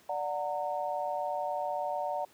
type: chord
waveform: sine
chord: D augmented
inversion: none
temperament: just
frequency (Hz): 587.3 / 734.2 / 917.7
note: D5 / F#5 / A#5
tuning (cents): 0 / -14 / -27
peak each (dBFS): -35 / -34 / -36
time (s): 0.09-2.25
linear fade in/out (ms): 5
effects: pink hiss -61 dBFS RMS until 2.33 s + high-pass 150 Hz 12 dB/octave